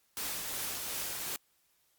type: noise with tremolo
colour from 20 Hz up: white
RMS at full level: -36 dBFS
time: 0.17-1.36 s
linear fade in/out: 0 ms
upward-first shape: triangle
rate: 2.7 Hz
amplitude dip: 30%
effects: white hiss -72 dBFS RMS until 1.98 s + Opus 48 kbps